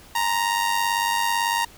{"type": "tone with amplitude modulation", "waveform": "sawtooth", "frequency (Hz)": 932.3, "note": "A#5", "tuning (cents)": 0, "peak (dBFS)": -14, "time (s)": [0.15, 1.65], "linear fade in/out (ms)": 5, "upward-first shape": "sine", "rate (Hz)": 98, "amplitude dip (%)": 60, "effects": ["pink hiss -48 dBFS RMS until 1.77 s"]}